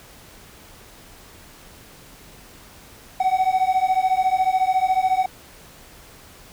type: beating tone pair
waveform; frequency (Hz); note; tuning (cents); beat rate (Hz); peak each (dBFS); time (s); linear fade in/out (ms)
triangle; 745 / 759; F#5 / F#5; +12 / +44; 14; -18; 3.2-5.26; 5
effects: pink hiss -46 dBFS RMS until 6.52 s